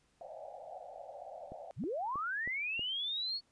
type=band-pass noise; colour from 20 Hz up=white; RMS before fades=-48 dBFS; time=0.21-1.71 s; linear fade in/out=0 ms; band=530 to 790 Hz; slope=96 dB/octave
type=click train; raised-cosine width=2 ms; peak=-33 dBFS; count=5; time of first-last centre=1.52-2.794 s; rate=3.14 Hz
type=linear sweep; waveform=sine; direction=up; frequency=70.2 to 4435 Hz; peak=-34 dBFS; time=1.76-3.41 s; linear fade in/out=50 ms
effects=pink hiss -73 dBFS RMS until 3.51 s + resampled to 22050 Hz